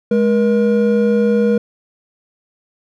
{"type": "tone pair together", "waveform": "triangle", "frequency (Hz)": [210.3, 477], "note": ["G#3", "A#4"], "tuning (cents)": [22, 40], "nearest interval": "octave + major second", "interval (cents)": 1418, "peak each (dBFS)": -12, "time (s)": [0.11, 1.58], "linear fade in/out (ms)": 5, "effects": []}